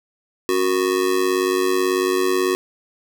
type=tone with amplitude modulation; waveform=square; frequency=368.8 Hz; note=F#4; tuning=6 cents flat; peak=-14 dBFS; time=0.49-2.55 s; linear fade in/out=0 ms; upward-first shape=sine; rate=98.2 Hz; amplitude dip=80%; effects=none